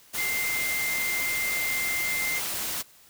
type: tone in noise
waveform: sine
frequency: 2093 Hz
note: C7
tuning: in tune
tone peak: -27 dBFS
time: 0.17-2.4 s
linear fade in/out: 20 ms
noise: white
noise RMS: -31 dBFS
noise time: 0.13-2.83 s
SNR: +1 dB
effects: white hiss -55 dBFS RMS until 3.09 s